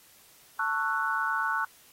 sine chord, F# minor seventh, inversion first, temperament just, 888 / 1110 / 1332 / 1480 Hz, A5 / C#6 / E6 / F#6, +16 / +2 / +18 / 0 cents, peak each -33 / -32 / -33 / -29 dBFS, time 0.59-1.65 s, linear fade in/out 5 ms, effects white hiss -57 dBFS RMS until 1.92 s + AAC 48 kbps

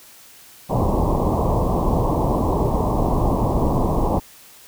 pink low-pass noise, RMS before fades -19 dBFS, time 0.69-4.2 s, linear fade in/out 20 ms, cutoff 1100 Hz, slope 96 dB/octave, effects white hiss -46 dBFS RMS until 4.67 s

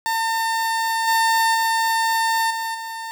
30% pulse tone with level steps, 904 Hz, A5, 47 cents sharp, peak -17 / -13 / -15 / -21 / -26 dBFS, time 0.06-3.11 s, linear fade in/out 0 ms, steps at 1.07 / 1.54 / 2.5 / 2.74 s, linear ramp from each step 10 ms, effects none

